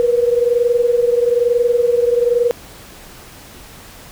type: tone pair together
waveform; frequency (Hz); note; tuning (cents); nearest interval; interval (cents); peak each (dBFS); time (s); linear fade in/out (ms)
sine; 474.8 / 495.9; A#4 / B4; +32 / +7; minor second; 75; -13 / -17; 0-2.51; 0
effects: pink hiss -39 dBFS RMS until 4.11 s